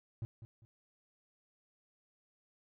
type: tone with echo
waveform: triangle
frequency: 114 Hz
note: A#2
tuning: 38 cents flat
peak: -34 dBFS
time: 0.22-0.25 s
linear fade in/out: 0 ms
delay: 200 ms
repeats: 2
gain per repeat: -11 dB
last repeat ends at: 0.65 s
effects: none